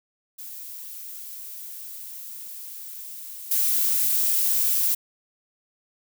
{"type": "noise with level steps", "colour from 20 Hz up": "violet", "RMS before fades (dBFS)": [-38, -22], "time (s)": [0.38, 4.95], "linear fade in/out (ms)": 10, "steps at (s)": 3.51, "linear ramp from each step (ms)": 5, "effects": []}